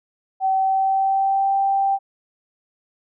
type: tone with pitch glide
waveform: sine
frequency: 766 to 784.8 Hz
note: G5 to G5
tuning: -40 to +2 cents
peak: -16 dBFS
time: 0.4-1.99 s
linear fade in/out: 50 ms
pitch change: +42 cents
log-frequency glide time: 0.55-1.56 s
effects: none